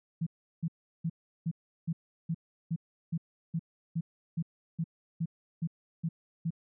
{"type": "tone bursts", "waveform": "sine", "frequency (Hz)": 164.81, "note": "E3", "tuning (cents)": 0, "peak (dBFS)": -28, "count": 16, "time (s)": [0.21, 6.506], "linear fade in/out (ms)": 10, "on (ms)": 56, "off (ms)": 360, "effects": []}